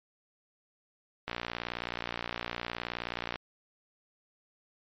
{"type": "click train", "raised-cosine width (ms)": 0.3, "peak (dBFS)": -17, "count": 124, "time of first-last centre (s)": [1.28, 3.358], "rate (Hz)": 59.2, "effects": ["low-pass 5000 Hz 12 dB/octave", "MP3 48 kbps"]}